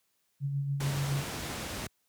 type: tone with tremolo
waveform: sine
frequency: 140 Hz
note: C#3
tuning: 18 cents sharp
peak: -27 dBFS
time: 0.4-1.25 s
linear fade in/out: 50 ms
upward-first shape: sine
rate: 7 Hz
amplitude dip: 40%
type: low-pass noise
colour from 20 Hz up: pink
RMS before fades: -37 dBFS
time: 0.8-1.87 s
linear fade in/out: 5 ms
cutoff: 11000 Hz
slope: 12 dB/octave
effects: white hiss -75 dBFS RMS until 2.08 s + high-pass 60 Hz 12 dB/octave